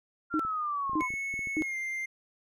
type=exponential sweep; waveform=sine; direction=down; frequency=1400 to 1000 Hz; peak=-29 dBFS; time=0.3-1.09 s; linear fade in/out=50 ms
type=tone bursts; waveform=sine; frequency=311.1 Hz; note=D#4; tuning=in tune; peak=-26 dBFS; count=3; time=0.34-1.622 s; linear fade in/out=0 ms; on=54 ms; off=560 ms
type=clicks; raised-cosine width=3 ms; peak=-33 dBFS; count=10; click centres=0.45 / 0.896 / 0.933 / 1.021 / 1.105 / 1.139 / 1.34 / 1.392 / 1.472 / 1.612 s
type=tone with pitch glide; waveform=triangle; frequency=2200 to 2097 Hz; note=C#7 to C7; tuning=-14 to +3 cents; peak=-30 dBFS; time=1-2.06 s; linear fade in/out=10 ms; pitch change=-83 cents; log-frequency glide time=1.59-1.76 s
effects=none

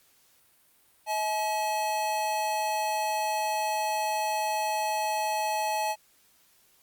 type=tone pair together; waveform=square; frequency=640 / 854.3 Hz; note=D#5 / G#5; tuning=+49 / +49 cents; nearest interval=perfect fourth; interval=500 cents; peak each=-34 / -28 dBFS; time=1.06-5.96 s; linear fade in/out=50 ms; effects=white hiss -63 dBFS RMS until 6.82 s + Opus 48 kbps

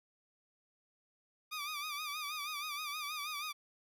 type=tone with vibrato; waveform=15% pulse; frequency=1197 Hz; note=D6; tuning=33 cents sharp; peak=-32 dBFS; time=1.51-3.53 s; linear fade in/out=20 ms; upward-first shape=sine; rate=6.3 Hz; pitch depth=81 cents each way; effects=none

